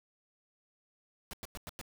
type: noise bursts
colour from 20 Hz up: pink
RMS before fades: -43 dBFS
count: 5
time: 1.31-1.813 s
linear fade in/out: 0 ms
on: 23 ms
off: 97 ms
effects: none